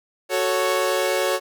sawtooth chord, F# minor, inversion none, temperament equal, 370 / 440 / 554.4 Hz, F#4 / A4 / C#5, 0 / 0 / 0 cents, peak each -21 / -22 / -18 dBFS, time 0.29-1.4 s, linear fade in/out 50 ms, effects none

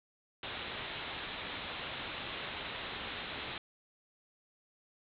white low-pass noise, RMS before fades -42 dBFS, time 0.43-3.58 s, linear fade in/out 2 ms, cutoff 3900 Hz, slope 96 dB/octave, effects none

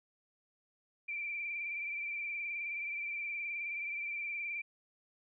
sine tone with vibrato, 2349 Hz, D7, in tune, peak -36 dBFS, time 1.08-4.62 s, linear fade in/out 10 ms, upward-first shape triangle, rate 19 Hz, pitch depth 47 cents each way, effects none

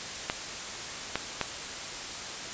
clicks, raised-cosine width 0.3 ms, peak -11 dBFS, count 3, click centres 0.299 / 1.156 / 1.413 s, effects white hiss -37 dBFS RMS until 2.53 s + resampled to 16000 Hz

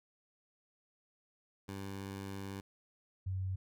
15% pulse / sine tone pair in turn, 98 / 94.21 Hz, G2 / F#2, 0 / +32 cents, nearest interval minor second, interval 68 cents, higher first, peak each -35 / -34 dBFS, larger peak second, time 1.68-2.61 / 3.26-3.56 s, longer first, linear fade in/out 10 ms, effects none

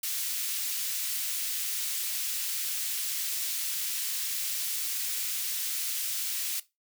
white high-pass noise, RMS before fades -32 dBFS, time 0.03-6.6 s, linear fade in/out 5 ms, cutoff 2500 Hz, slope 12 dB/octave, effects noise-tail reverb RT60 0.2 s tail -17 dB re dry

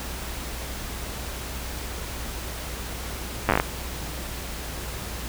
slowing click train, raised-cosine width 0.5 ms, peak -4 dBFS, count 8, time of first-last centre 3.49-3.599 s, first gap 9 ms, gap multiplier 1.18, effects added 60 Hz sine -35 dBFS peak until 5.28 s + pink hiss -35 dBFS RMS until 5.28 s

